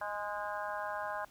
harmonic tone with a mistuned harmonic, 207.3 Hz, G#3, 3 cents flat, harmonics 3 / 4 / 5 / 6 / 7 / 8, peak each -41 / -41 / -41 / -47 / -45 / -44 dBFS, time 0.01-1.25 s, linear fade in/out 5 ms, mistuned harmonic 8, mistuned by -39 cents, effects pink hiss -62 dBFS RMS until 1.3 s

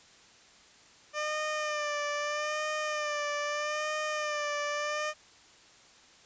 15% pulse tone with vibrato, 599 Hz, D5, 34 cents sharp, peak -24 dBFS, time 1.13-5.14 s, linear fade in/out 50 ms, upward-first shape sine, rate 0.79 Hz, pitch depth 40 cents each way, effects white hiss -57 dBFS RMS until 6.25 s + resampled to 16000 Hz

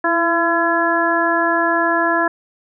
harmonic tone with a mistuned harmonic, 338.3 Hz, E4, 45 cents sharp, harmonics 1 / 2 / 3 / 4 / 5, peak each -21 / -20 / -20 / -23 / -19 dBFS, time 0.04-2.28 s, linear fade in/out 5 ms, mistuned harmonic 1, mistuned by -33 cents, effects none

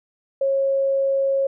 sine tone, 545 Hz, C#5, 29 cents flat, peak -17 dBFS, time 0.41-1.47 s, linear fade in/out 5 ms, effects none

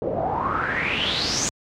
pink noise with low-pass filter sweep, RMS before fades -24 dBFS, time 0.02-1.49 s, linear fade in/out 0 ms, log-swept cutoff 490 to 7100 Hz, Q 7.7, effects high-pass 80 Hz 12 dB/octave

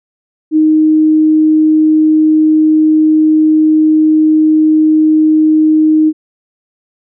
sine tone, 311.1 Hz, D#4, in tune, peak -5 dBFS, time 0.51-6.13 s, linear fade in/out 50 ms, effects none

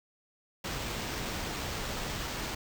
pink noise with sample-and-hold, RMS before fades -36 dBFS, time 0.64-2.55 s, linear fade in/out 5 ms, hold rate 11025 Hz, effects none

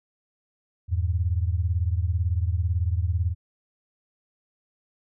sine beating tone pair, 82.41 / 100.41 Hz, E2 / G2, 0 / +42 cents, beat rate 18 Hz, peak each -23 / -26 dBFS, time 0.88-3.35 s, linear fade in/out 50 ms, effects none

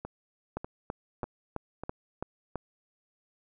two click trains, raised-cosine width 1 ms, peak -19 / -23 dBFS, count 7 / 4, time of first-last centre 0.57-2.557 / 0.05-1.836 s, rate 3.02 / 1.68 Hz, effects none

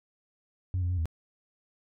sine tone with pitch steps, 92 / 88.2 / 90.6 / 80.9 Hz, F#2 / F2 / F#2 / E2, -9 / +18 / -36 / -32 cents, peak -24 dBFS, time 0.74-1.056 s, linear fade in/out 0 ms, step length 79 ms, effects tanh soft clip ceiling -24 dBFS

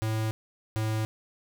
square tone pair in turn, 110 / 109.46 Hz, A2 / A2, 0 / -9 cents, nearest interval unison, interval 9 cents, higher first, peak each -27 dBFS, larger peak neither, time 0.02-0.31 / 0.76-1.05 s, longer neither, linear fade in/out 0 ms, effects none

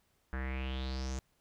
square tone with low-pass filter sweep, 65.41 Hz, C2, in tune, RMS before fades -37 dBFS, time 0.33-1.19 s, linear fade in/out 0 ms, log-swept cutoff 1600 to 7000 Hz, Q 5.6, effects pink hiss -74 dBFS RMS until 1.4 s

